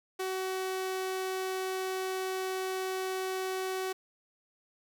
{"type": "tone", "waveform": "sawtooth", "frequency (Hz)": 376.4, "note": "F#4", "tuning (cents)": 30, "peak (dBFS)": -28, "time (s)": [0.19, 3.93], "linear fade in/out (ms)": 10, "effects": ["10-bit"]}